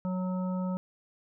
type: harmonic tone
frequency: 184.3 Hz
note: F#3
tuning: 7 cents flat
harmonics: 1 / 3 / 5 / 7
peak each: -29 / -39 / -43 / -46 dBFS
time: 0.05-0.77 s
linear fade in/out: 0 ms
effects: none